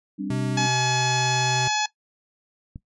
sine chord, G suspended fourth, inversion none, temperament equal, 196 / 261.6 / 293.7 Hz, G3 / C4 / D4, 0 / 0 / 0 cents, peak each -30 / -33 / -29 dBFS, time 0.18-0.68 s, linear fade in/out 20 ms
square tone with vibrato, 127.7 Hz, C3, 42 cents flat, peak -26 dBFS, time 0.3-1.68 s, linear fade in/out 5 ms, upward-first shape sine, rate 19 Hz, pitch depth 11 cents each way
harmonic tone, 849 Hz, G#5, 38 cents sharp, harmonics 1 / 2 / 3 / 4 / 5 / 6 / 7 / 8, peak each -25 / -28 / -30 / -31 / -32 / -33 / -33 / -34 dBFS, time 0.57-1.86 s, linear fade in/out 5 ms
click, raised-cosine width 5 ms, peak -24 dBFS, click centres 2.759 s
effects noise-tail reverb RT60 0.1 s tail -17 dB re dry + resampled to 24000 Hz

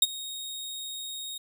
sawtooth tone with ADSR envelope, 3737 Hz, A#7, 4 cents sharp, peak -12 dBFS, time 0.02-1.38 s, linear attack 4 ms, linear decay 32 ms, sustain -20 dB, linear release 6 ms, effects none

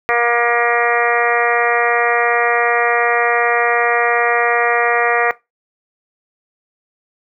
harmonic tone, 237.3 Hz, A#3, 31 cents sharp, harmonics 2 / 3 / 4 / 5 / 6 / 7 / 8 / 9 / 10, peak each -19 / -19 / -25 / -20 / -23 / -25 / -19 / -24 / -25 dBFS, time 0.09-5.31 s, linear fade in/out 0 ms, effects noise-tail reverb RT60 0.2 s tail -19 dB re dry

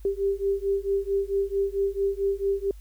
sine beating tone pair, 392.7 / 397.2 Hz, G4 / G4, +3 / +23 cents, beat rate 4.5 Hz, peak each -26 dBFS, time 0.05-2.71 s, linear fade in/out 2 ms, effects added 50 Hz sine -41 dBFS peak until 2.8 s + white hiss -61 dBFS RMS until 2.8 s

